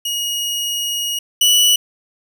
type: tone pair in turn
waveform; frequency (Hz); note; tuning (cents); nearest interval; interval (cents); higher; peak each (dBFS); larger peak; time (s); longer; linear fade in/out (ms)
sawtooth; 2884 / 2950; F#7 / F#7; -45 / -6; unison; 39; second; -16 / -7; second; 0.05-1.19 / 1.41-1.76; first; 5
effects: none